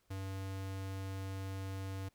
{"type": "tone", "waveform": "square", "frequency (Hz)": 96.3, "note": "G2", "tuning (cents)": -30, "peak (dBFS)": -40, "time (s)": [0.1, 2.09], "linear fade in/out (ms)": 10, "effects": ["pink hiss -75 dBFS RMS until 2.14 s"]}